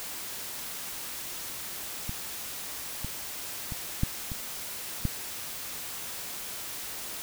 clicks, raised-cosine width 5 ms, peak -21 / -22 / -23 / -12 / -23 / -14 dBFS, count 6, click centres 2.094 / 3.046 / 3.722 / 4.034 / 4.318 / 5.053 s, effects white hiss -38 dBFS RMS until 7.22 s

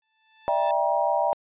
5% pulse tone with exponential growth, 880 Hz, A5, in tune, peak -20 dBFS, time 0.02-0.71 s, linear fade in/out 2 ms, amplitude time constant 150 ms
sine chord, E half-diminished seventh, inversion third, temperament just, 593.3 / 659.3 / 791.1 / 949.3 Hz, D5 / E5 / G5 / Bb5, +18 / 0 / +16 / +31 cents, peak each -26 dBFS, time 0.48-1.33 s, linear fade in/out 0 ms
effects resampled to 8000 Hz

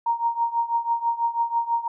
sine tone with tremolo, 932.3 Hz, A#5, in tune, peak -17 dBFS, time 0.06-1.88 s, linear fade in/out 5 ms, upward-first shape triangle, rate 6.1 Hz, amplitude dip 90%, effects none

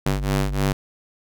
sawtooth ring-modulated tone, 97.9 Hz, G2, 2 cents flat, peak -13 dBFS, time 0.06-0.73 s, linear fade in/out 5 ms, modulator 47.3 Hz, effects none

